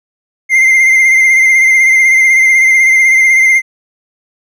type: tone with vibrato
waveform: triangle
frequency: 2093 Hz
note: C7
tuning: in tune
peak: -3 dBFS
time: 0.49-3.62 s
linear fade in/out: 50 ms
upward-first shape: sine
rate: 16 Hz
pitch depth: 34 cents each way
effects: none